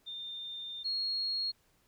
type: tone pair in turn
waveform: sine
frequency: 3612 / 4295 Hz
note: A7 / C8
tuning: +45 / +44 cents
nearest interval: minor third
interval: 299 cents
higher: second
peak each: -39 / -31 dBFS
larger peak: second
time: 0.06-0.84 / 0.84-1.52 s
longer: first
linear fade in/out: 20 ms
effects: pink hiss -70 dBFS RMS until 1.87 s